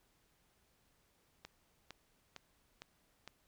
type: click train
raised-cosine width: 0.2 ms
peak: -30 dBFS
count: 5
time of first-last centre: 1.45-3.276 s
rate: 2.19 Hz
effects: pink hiss -74 dBFS RMS until 3.47 s